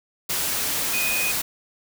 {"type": "tone in noise", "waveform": "sine", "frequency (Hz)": 2489, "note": "D#7", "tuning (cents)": 0, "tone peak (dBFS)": -24, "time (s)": [0.93, 1.32], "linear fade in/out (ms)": 10, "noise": "white", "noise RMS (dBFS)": -25, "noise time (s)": [0.29, 1.42], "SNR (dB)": -2, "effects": []}